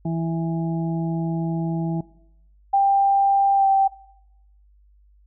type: harmonic tone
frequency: 164.81 Hz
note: E3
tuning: in tune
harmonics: 1 / 2 / 4 / 5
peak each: -23 / -29 / -35 / -37 dBFS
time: 0.05-2.01 s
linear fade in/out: 5 ms
type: tone with pitch glide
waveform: sine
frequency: 791 to 779.7 Hz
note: G5 to G5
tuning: +15 to -10 cents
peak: -14 dBFS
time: 2.73-3.88 s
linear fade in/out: 10 ms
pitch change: -25 cents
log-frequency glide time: 3.55-3.66 s
effects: noise-tail reverb RT60 0.8 s tail -20 dB re dry + added 50 Hz sine -52 dBFS peak until 5.26 s